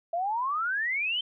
sine exponential sweep, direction up, 659.3 to 3136 Hz, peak -26 dBFS, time 0.13-1.21 s, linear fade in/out 5 ms, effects none

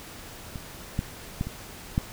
clicks, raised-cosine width 5 ms, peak -22 / -13 / -14 / -21 / -10 dBFS, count 5, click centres 0.558 / 0.991 / 1.411 / 1.47 / 1.979 s, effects pink hiss -43 dBFS RMS until 2.12 s

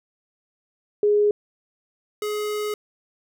sine / square tone pair in turn, 415.3 / 420.6 Hz, G#4 / G#4, 0 / +22 cents, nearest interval unison, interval 22 cents, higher second, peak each -15 / -25 dBFS, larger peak first, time 1.03-1.31 / 2.22-2.74 s, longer second, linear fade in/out 2 ms, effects none

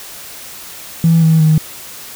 triangle tone with pitch steps, 164.81 / 160.58 / 156.46 Hz, E3 / E3 / D#3, 0 / -45 / +10 cents, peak -3 dBFS, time 1.04-1.58 s, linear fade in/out 2 ms, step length 180 ms, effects tanh soft clip ceiling -4 dBFS + white hiss -32 dBFS RMS until 2.15 s

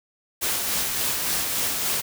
white noise with tremolo, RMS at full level -24 dBFS, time 0.41-2.02 s, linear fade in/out 20 ms, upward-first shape sine, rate 3.5 Hz, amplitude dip 30%, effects none

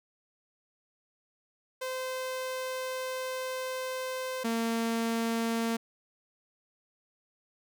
sawtooth tone pair in turn, 516 / 228.8 Hz, C5 / A#3, -24 / -32 cents, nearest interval octave + major second, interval 1408 cents, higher first, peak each -29 / -24 dBFS, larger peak second, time 1.81-4.44 / 4.44-5.77 s, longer first, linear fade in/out 10 ms, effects none

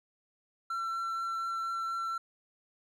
triangle tone with vibrato, 1350 Hz, E6, 41 cents sharp, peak -30 dBFS, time 0.7-2.18 s, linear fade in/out 5 ms, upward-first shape sine, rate 4.2 Hz, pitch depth 8 cents each way, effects none

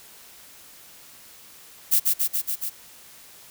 violet noise with echo, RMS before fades -18 dBFS, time 1.91-2 s, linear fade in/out 20 ms, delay 140 ms, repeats 5, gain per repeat -2 dB, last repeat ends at 2.7 s, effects white hiss -48 dBFS RMS until 3.5 s

